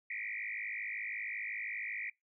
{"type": "tone with frequency modulation", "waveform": "sine", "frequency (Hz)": 2155, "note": "C#7", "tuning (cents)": -49, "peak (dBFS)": -37, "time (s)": [0.1, 2.1], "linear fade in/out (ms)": 5, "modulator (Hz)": 52.7, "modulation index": 4.9, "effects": ["noise-tail reverb RT60 0.2 s tail -25 dB re dry"]}